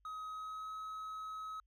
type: tone with pitch glide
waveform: triangle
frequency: 1266 to 1280 Hz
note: D#6 to D#6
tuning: +30 to +49 cents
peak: -40 dBFS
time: 0.05-1.6 s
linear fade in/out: 2 ms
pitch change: +19 cents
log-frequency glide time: 0.27-0.73 s
effects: added 50 Hz sine -70 dBFS peak until 1.66 s